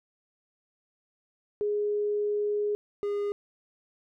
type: tone pair in turn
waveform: sine / triangle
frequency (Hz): 415.3 / 408.6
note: G#4 / G#4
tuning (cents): 0 / -28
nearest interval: unison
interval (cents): 28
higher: first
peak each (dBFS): -25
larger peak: neither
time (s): 1.61-2.75 / 3.03-3.32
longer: first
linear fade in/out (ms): 0
effects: none